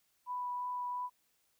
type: tone with vibrato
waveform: sine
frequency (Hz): 987.8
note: B5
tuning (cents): 0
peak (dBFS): -35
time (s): 0.26-1.1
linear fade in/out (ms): 50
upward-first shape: triangle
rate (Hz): 2.9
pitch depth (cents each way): 9
effects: white hiss -75 dBFS RMS until 1.59 s